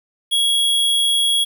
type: tone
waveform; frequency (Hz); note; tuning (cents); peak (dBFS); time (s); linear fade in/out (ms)
square; 3322; G#7; 0; -15; 0.31-1.45; 20
effects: 8-bit